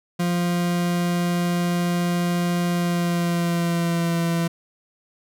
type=tone with pitch glide; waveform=40% pulse; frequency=174.61 to 168.56 Hz; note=F3 to E3; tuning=0 to +39 cents; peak=-19 dBFS; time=0.19-4.48 s; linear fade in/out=10 ms; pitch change=-61 cents; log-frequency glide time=2.69-4.2 s; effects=none